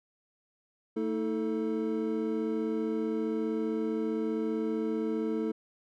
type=tone cluster; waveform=triangle; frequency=223.8 / 319.1 / 440.2 Hz; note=A3 / D#4 / A4; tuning=+30 / +44 / +1 cents; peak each=-31 dBFS; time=0.96-5.52 s; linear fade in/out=10 ms; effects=none